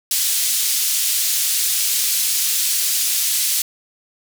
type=band-pass noise; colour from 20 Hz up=white; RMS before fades=-19 dBFS; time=0.11-3.62 s; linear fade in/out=2 ms; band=3500 to 14000 Hz; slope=12 dB/octave; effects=none